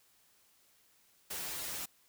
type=noise with comb filter; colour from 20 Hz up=white; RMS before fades=-40 dBFS; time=1.3-1.86 s; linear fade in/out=10 ms; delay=8.7 ms; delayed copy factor=-0.75; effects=white hiss -68 dBFS RMS until 2.08 s